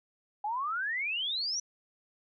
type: exponential sweep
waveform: sine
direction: up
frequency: 809 to 5980 Hz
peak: -30 dBFS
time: 0.44-1.6 s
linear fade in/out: 5 ms
effects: none